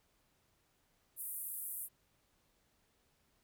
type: band-pass noise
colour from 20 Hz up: white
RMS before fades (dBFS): -43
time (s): 1.16-1.89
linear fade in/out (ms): 50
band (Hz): 9500 to 15000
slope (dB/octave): 48
effects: pink hiss -75 dBFS RMS until 3.43 s